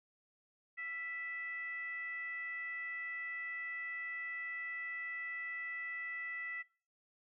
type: tone with frequency modulation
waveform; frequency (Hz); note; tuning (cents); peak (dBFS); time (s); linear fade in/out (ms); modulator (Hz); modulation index
sine; 1975.5; B6; 0; -40; 0.77-6.63; 20; 633; 0.47
effects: noise-tail reverb RT60 0.4 s tail -21 dB re dry